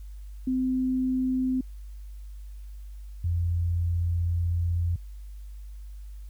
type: tone pair in turn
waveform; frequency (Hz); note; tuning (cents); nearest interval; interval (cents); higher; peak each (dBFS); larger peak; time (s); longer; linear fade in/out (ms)
sine; 257.6 / 85.96; C4 / F2; -27 / -27; octave + perfect fifth; 1900; first; -23; neither; 0.47-1.61 / 3.24-4.96; second; 5
effects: added 50 Hz sine -38 dBFS peak until 6.29 s + white hiss -64 dBFS RMS until 6.29 s